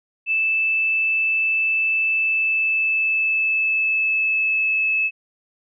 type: tone with pitch glide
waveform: sine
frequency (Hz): 2634 to 2602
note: E7 to E7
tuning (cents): -2 to -23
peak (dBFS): -17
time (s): 0.26-5.11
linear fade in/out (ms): 50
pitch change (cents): -21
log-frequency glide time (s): 2.11-4.78
effects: none